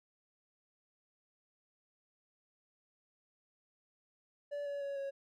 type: tone with pitch steps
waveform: triangle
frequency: 577 / 568.4 / 559.9 / 551.6 Hz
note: D5 / C#5 / C#5 / C#5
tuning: -31 / +43 / +17 / -9 cents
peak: -35 dBFS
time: 4.51-5.11 s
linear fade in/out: 20 ms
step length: 150 ms
effects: none